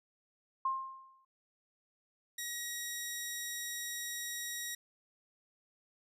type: tone with exponential decay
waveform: sine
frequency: 1061 Hz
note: C6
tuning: 24 cents sharp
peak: -28 dBFS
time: 0.65-1.25 s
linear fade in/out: 5 ms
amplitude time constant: 130 ms
type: tone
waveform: 10% pulse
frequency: 1900 Hz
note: A#6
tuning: 33 cents sharp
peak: -29 dBFS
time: 2.38-4.75 s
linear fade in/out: 5 ms
effects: none